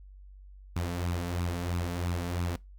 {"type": "tone with flanger", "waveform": "sawtooth", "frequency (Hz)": 87.31, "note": "F2", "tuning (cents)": 0, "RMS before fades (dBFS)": -32, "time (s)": [0.76, 2.56], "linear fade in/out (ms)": 0, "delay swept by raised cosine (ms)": [0.77, 4.57], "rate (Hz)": 3, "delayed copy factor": 0.55, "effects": ["noise-tail reverb RT60 0.2 s tail -22 dB re dry", "added 48 Hz sine -47 dBFS peak until 2.78 s"]}